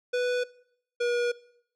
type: tone pair in turn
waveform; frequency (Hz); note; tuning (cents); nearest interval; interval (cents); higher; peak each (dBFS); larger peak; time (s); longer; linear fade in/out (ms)
square; 493.9 / 481.2; B4 / B4; 0 / -45; unison; 45; first; -25 / -25; neither; 0.13-0.44 / 1-1.32; second; 10
effects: noise-tail reverb RT60 0.7 s tail -21 dB re dry + low-pass 5000 Hz 12 dB/octave